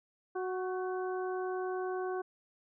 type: harmonic tone with a mistuned harmonic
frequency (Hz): 370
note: F#4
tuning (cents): 0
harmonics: 1 / 2 / 3 / 4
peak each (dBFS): -34 / -40 / -44 / -46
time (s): 0.35-2.22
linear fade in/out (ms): 10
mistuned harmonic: 4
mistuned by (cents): +35
effects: none